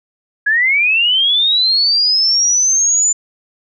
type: linear sweep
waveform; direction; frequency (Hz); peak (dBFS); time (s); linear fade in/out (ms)
sine; up; 1650 to 7100; -10; 0.46-3.13; 10
effects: none